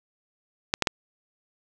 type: clicks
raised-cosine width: 0.2 ms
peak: -4 dBFS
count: 3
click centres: 0.739 / 0.823 / 0.872 s
effects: none